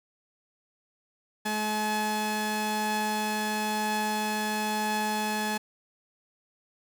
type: tone pair together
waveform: sawtooth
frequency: 213.5 / 853 Hz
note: G#3 / G#5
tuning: +48 / +46 cents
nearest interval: 2 octaves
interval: 2398 cents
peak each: -27 / -25 dBFS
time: 1.45-5.58 s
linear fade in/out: 10 ms
effects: none